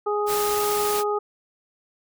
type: harmonic tone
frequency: 415.3 Hz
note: G#4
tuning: in tune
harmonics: 1 / 2 / 3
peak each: -23 / -28 / -28 dBFS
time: 0.06-1.19 s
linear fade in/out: 10 ms
type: noise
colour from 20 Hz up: white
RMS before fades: -29 dBFS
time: 0.26-1.04 s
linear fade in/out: 50 ms
effects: none